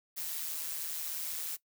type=noise with amplitude modulation; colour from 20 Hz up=blue; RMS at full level=-35 dBFS; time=0.16-1.57 s; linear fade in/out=20 ms; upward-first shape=sine; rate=159 Hz; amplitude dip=60%; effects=noise-tail reverb RT60 0.1 s tail -19 dB re dry